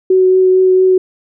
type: tone with vibrato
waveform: sine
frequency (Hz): 372.9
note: F#4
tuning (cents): +14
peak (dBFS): -6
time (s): 0.1-0.98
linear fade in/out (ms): 5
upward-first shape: triangle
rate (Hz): 4.4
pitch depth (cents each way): 11
effects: none